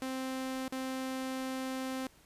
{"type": "tone with dropouts", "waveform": "sawtooth", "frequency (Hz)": 261.6, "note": "C4", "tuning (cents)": 0, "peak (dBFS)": -31, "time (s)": [0.02, 2.07], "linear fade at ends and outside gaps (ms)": 1, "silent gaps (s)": [0.68, 0.723], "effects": ["pink hiss -62 dBFS RMS until 2.25 s", "resampled to 32000 Hz"]}